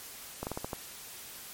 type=slowing click train; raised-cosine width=1 ms; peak=-20 dBFS; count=6; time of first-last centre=0.43-0.732 s; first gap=39 ms; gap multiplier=1.22; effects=white hiss -46 dBFS RMS until 1.53 s + MP3 64 kbps